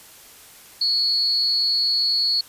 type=tone with amplitude modulation; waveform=sine; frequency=4375 Hz; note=C#8; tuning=24 cents flat; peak=-15 dBFS; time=0.81-2.41 s; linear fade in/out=5 ms; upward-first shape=sine; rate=298 Hz; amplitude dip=55%; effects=white hiss -46 dBFS RMS until 2.48 s + resampled to 32000 Hz